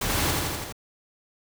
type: noise with echo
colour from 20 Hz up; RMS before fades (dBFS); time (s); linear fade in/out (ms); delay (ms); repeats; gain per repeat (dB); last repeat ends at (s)
pink; -27; 0.01-0.31; 5; 83; 5; -2; 0.725
effects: none